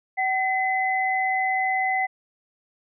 sine tone pair together, 760 / 2029 Hz, F#5 / B6, +46 / +46 cents, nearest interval octave + perfect fourth, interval 1700 cents, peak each -23 / -24 dBFS, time 0.17-2.07 s, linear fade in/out 20 ms, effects none

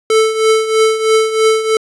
square tone with tremolo, 440 Hz, A4, in tune, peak -7 dBFS, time 0.1-1.77 s, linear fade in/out 2 ms, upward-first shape triangle, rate 3.1 Hz, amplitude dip 75%, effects resampled to 24000 Hz + 8-bit

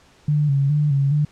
sine tone with vibrato, 143.6 Hz, D3, 39 cents flat, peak -15 dBFS, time 0.28-1.25 s, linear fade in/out 5 ms, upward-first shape square, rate 2.4 Hz, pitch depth 61 cents each way, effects pink hiss -53 dBFS RMS until 1.31 s + low-pass 7000 Hz 12 dB/octave

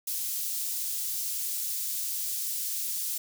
white high-pass noise, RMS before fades -32 dBFS, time 0.07-3.18 s, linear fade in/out 5 ms, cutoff 5400 Hz, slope 12 dB/octave, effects none

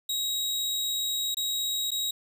sawtooth tone with dropouts, 3813 Hz, A#7, 38 cents sharp, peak -24 dBFS, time 0.09-2.11 s, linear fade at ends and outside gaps 5 ms, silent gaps 1.346-1.369 / 1.907-1.916 s, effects none

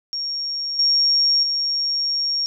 sine tone with level steps, 5550 Hz, F8, 12 cents flat, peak -23 / -14 / -19 dBFS, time 0.13-2.46 s, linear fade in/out 0 ms, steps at 0.79 / 1.43 s, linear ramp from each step 2 ms, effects none

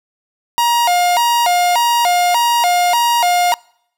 45% pulse tone with vibrato, 820 Hz, G#5, 22 cents flat, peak -11 dBFS, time 0.58-3.54 s, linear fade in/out 0 ms, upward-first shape square, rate 1.7 Hz, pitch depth 250 cents each way, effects noise-tail reverb RT60 0.7 s tail -26 dB re dry

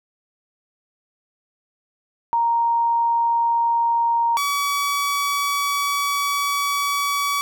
sine / sawtooth tone pair in turn, 932.3 / 1138.8 Hz, A#5 / C#6, 0 / +46 cents, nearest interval minor third, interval 346 cents, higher second, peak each -16 dBFS, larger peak neither, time 2.33-4.37 / 4.37-7.41 s, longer second, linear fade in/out 0 ms, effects none

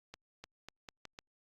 accelerating click train, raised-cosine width 0.2 ms, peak -29 dBFS, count 6, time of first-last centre 0.14-1.189 s, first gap 300 ms, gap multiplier 0.82, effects Opus 48 kbps

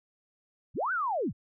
sine linear two-way sweep, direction up then down, 45 to 1555 to 57.6 Hz, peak -27 dBFS, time 0.74-1.33 s, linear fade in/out 50 ms, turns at 0.92 s, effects none

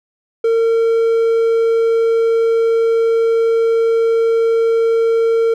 triangle tone, 456.2 Hz, A#4, 37 cents flat, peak -9 dBFS, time 0.44-5.54 s, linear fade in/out 5 ms, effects none

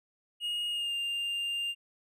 triangle tone with pitch glide, 2868 to 2799 Hz, F7 to F7, +45 to +3 cents, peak -29 dBFS, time 0.4-1.75 s, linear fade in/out 50 ms, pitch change -42 cents, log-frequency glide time 0.7-0.94 s, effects none

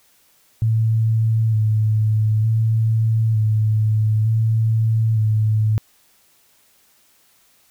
sine tone with vibrato, 110 Hz, A2, in tune, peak -14 dBFS, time 0.62-5.78 s, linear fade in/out 0 ms, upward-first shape square, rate 0.55 Hz, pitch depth 26 cents each way, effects white hiss -57 dBFS RMS until 7.7 s

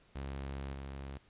sawtooth tone with level steps, 68.2 Hz, C#2, 28 cents flat, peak -35 / -38 dBFS, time 0.15-1.18 s, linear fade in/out 10 ms, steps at 0.73 s, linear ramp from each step 5 ms, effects pink hiss -66 dBFS RMS until 1.29 s + resampled to 8000 Hz

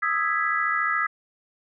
sine chord, E major seventh, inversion third, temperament equal, 1244.5 / 1318.5 / 1661.2 / 1975.5 Hz, D#6 / E6 / G#6 / B6, 0 / 0 / 0 / 0 cents, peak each -27 dBFS, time 0.02-1.07 s, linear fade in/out 10 ms, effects none

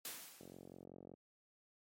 white noise with exponential decay, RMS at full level -44 dBFS, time 0.05-0.84 s, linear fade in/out 1 ms, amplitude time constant 170 ms
click train, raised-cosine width 2 ms, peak -39 dBFS, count 34, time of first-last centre 0.41-1.138 s, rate 45.3 Hz
effects high-pass 150 Hz 12 dB/octave + MP3 64 kbps

